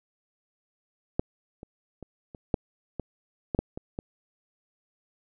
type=clicks; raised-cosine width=2 ms; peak=-10 / -28 / -27 / -29 / -9 / -18 / -14 / -10 / -22 / -19 dBFS; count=10; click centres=1.195 / 1.631 / 2.027 / 2.348 / 2.542 / 2.997 / 3.548 / 3.59 / 3.775 / 3.989 s; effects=none